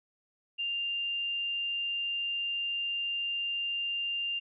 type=tone; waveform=sine; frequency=2794 Hz; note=F7; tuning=in tune; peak=-30 dBFS; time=0.58-4.4 s; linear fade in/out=20 ms; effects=none